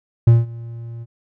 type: tone with ADSR envelope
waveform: triangle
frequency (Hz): 116.54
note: A#2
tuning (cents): 0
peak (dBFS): -3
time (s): 0.27-1.06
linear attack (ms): 6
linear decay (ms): 180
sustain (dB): -24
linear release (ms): 36
effects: none